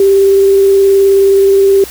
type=tone with vibrato; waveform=sine; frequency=392 Hz; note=G4; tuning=in tune; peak=-4 dBFS; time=0-1.84 s; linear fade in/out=2 ms; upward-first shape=triangle; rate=19 Hz; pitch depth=15 cents each way; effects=added 60 Hz sine -36 dBFS peak until 1.9 s + white hiss -29 dBFS RMS until 1.9 s